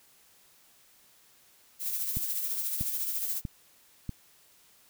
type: noise with tremolo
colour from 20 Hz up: violet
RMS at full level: -30 dBFS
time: 1.79-3.42 s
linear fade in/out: 50 ms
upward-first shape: triangle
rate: 14 Hz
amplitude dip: 50%
type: click train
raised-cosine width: 5 ms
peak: -21 dBFS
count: 4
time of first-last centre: 2.17-4.093 s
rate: 1.56 Hz
effects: white hiss -61 dBFS RMS until 4.89 s